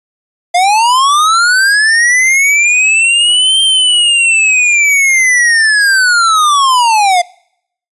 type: linear two-way sweep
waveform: square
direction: up then down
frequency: 688 to 3165 to 688 Hz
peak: -7 dBFS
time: 0.54-7.22 s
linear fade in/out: 10 ms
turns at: 3.61 s
effects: noise-tail reverb RT60 0.7 s tail -25 dB re dry + resampled to 24000 Hz